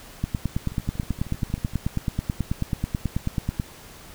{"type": "two click trains", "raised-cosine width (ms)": 5, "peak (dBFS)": [-11, -24], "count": [32, 14], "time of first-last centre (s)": [[0.24, 3.599], [0.72, 1.736]], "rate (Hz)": [9.23, 12.8], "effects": ["pink hiss -45 dBFS RMS until 4.14 s"]}